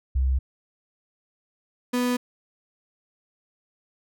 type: tone pair in turn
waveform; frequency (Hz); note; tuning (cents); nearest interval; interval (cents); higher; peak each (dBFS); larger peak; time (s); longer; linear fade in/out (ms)
sine / 35% pulse; 65.41 / 247; C2 / B3; 0 / 0; octave + major seventh; 2300; second; -19 / -20; first; 0.15-0.39 / 1.93-2.17; neither; 10
effects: none